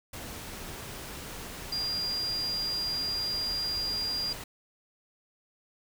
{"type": "tone in noise", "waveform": "sine", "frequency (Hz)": 4800, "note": "D8", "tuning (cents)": 37, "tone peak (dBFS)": -29, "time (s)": [1.72, 4.33], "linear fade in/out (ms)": 5, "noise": "pink", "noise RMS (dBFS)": -41, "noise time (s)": [0.13, 4.44], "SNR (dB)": 9, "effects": []}